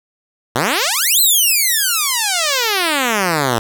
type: exponential two-way sweep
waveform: 5% pulse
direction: up then down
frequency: 110 to 4186 to 110 Hz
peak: -3 dBFS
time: 0.55-3.59 s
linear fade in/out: 5 ms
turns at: 1.2 s
effects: none

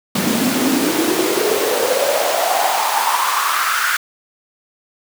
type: noise with high-pass filter sweep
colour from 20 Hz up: pink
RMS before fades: -17 dBFS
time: 0.15-3.97 s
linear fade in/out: 5 ms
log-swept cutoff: 200 to 1500 Hz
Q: 5.7
effects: none

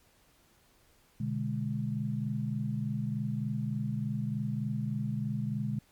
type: chord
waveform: sine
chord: G# diminished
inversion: first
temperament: equal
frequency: 123.47 / 146.83 / 207.7 Hz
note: B2 / D3 / G#3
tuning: 0 / 0 / 0 cents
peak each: -34 / -35 / -34 dBFS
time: 1.2-5.79 s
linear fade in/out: 5 ms
effects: pink hiss -65 dBFS RMS until 5.91 s + MP3 96 kbps

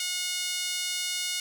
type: tone with high-pass filter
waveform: 5% pulse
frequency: 724 Hz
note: F#5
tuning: 38 cents flat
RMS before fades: -31 dBFS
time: 0-1.4 s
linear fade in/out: 2 ms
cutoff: 2400 Hz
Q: 1.3
effects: none

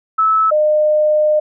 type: tone pair in turn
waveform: sine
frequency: 1304 / 608 Hz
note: E6 / D#5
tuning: -19 / -40 cents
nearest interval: octave + minor second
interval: 1321 cents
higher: first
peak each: -10 dBFS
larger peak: neither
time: 0.18-0.51 / 0.51-1.4 s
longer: second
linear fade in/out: 10 ms
effects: none

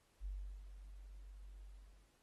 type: tone with ADSR envelope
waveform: sine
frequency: 48 Hz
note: G1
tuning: 36 cents flat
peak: -40 dBFS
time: 0.2-2.13 s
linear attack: 54 ms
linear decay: 360 ms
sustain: -11 dB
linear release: 480 ms
effects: pink hiss -75 dBFS RMS until 2.22 s + AAC 32 kbps

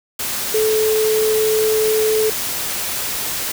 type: tone in noise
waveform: sine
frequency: 434.3 Hz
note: A4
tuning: 23 cents flat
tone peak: -14 dBFS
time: 0.54-2.3 s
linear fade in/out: 5 ms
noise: white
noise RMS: -23 dBFS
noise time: 0.19-3.52 s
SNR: +6 dB
effects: none

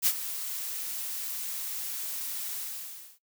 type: noise with ADSR envelope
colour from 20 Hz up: blue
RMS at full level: -22 dBFS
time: 0.02-3.19 s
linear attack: 44 ms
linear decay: 59 ms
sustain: -13 dB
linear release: 650 ms
effects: noise-tail reverb RT60 0.1 s tail -20 dB re dry

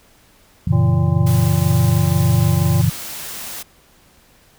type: chord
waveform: sine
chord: F# dominant seventh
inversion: none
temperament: equal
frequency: 92.5 / 116.54 / 138.59 / 164.81 Hz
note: F#2 / A#2 / C#3 / E3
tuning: 0 / 0 / 0 / 0 cents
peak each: -18 dBFS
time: 0.67-2.9 s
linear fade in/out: 5 ms
type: harmonic tone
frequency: 114.6 Hz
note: A#2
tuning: 29 cents flat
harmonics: 1 / 3 / 5 / 7 / 9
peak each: -25 / -30 / -32 / -33 / -35 dBFS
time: 0.72-2.82 s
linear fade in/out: 10 ms
type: noise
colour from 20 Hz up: white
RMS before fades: -30 dBFS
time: 1.26-3.63 s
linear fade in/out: 10 ms
effects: pink hiss -52 dBFS RMS until 4.58 s

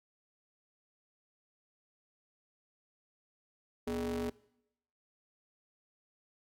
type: ring-modulated tone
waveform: square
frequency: 88.6 Hz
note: F2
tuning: 25 cents sharp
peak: -31 dBFS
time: 3.87-4.3 s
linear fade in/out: 5 ms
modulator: 331 Hz
effects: noise-tail reverb RT60 0.8 s tail -22 dB re dry + AAC 64 kbps

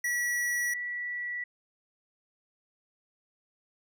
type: tone pair in turn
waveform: square / sine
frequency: 1937 / 1950.5 Hz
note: B6 / B6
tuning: -34 / -22 cents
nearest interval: unison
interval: 12 cents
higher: second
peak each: -28 / -32 dBFS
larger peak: first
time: 0.04-0.74 / 0.74-1.44 s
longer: neither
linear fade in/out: 5 ms
effects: none

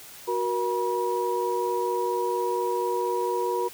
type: tone cluster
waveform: sine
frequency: 368.7 / 473 / 964 Hz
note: F#4 / A#4 / B5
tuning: -6 / +25 / -42 cents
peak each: -28 dBFS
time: 0.27-3.69 s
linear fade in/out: 20 ms
effects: white hiss -45 dBFS RMS until 3.73 s

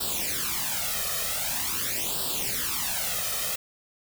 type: noise with flanger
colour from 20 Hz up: white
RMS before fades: -29 dBFS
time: 0-3.56 s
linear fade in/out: 10 ms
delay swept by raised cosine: 0.23 to 1.63 ms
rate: 0.45 Hz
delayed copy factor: +0.8
effects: none

